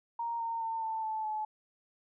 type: tone with pitch steps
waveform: sine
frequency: 932.3 / 917.3 / 902.6 / 888.1 / 873.9 / 859.9 Hz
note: A#5 / A#5 / A5 / A5 / A5 / A5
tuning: 0 / -28 / +44 / +16 / -12 / -40 cents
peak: -32 dBFS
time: 0.19-1.45 s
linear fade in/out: 5 ms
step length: 210 ms
effects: none